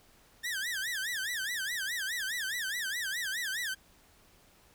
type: tone with vibrato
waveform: sawtooth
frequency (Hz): 1735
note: A6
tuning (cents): -25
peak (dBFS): -29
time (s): 0.43-3.75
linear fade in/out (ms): 20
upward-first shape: sine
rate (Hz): 4.8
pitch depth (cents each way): 230
effects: pink hiss -62 dBFS RMS until 4.74 s